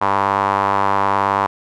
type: tone with band-pass filter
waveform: sawtooth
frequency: 99 Hz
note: G2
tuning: 18 cents sharp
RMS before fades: -17 dBFS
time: 0.01-1.47 s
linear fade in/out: 10 ms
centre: 1000 Hz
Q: 3.8
effects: none